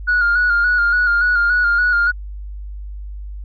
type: tone with vibrato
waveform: sine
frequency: 1435 Hz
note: F6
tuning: 47 cents sharp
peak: -11 dBFS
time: 0.07-2.12 s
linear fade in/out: 20 ms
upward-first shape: square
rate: 3.5 Hz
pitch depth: 36 cents each way
effects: tanh soft clip ceiling -9 dBFS + added 50 Hz sine -27 dBFS peak until 3.44 s